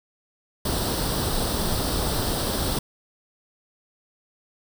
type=noise with comb filter; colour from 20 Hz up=pink; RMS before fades=-25 dBFS; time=0.65-2.79 s; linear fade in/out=5 ms; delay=0.22 ms; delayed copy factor=+0.65; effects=none